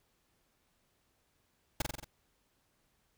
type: noise with echo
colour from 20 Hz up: pink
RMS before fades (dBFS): -31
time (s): 1.8-1.82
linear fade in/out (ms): 5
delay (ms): 45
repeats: 5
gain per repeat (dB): -3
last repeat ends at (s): 2.045
effects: pink hiss -75 dBFS RMS until 3.17 s